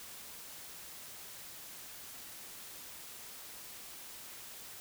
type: silence
effects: white hiss -49 dBFS RMS until 4.8 s